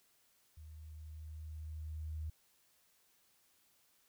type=tone with level ramp; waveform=sine; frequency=77.8 Hz; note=D#2; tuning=in tune; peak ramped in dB=-50 to -38 dBFS; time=0.57-2.3 s; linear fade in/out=5 ms; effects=white hiss -72 dBFS RMS until 4.08 s